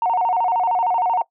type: tone with vibrato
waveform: sine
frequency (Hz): 820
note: G#5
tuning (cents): -22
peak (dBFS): -15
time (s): 0.02-1.22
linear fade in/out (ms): 2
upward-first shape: square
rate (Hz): 13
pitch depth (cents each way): 200
effects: noise-tail reverb RT60 0.1 s tail -21 dB re dry + tanh soft clip ceiling -11 dBFS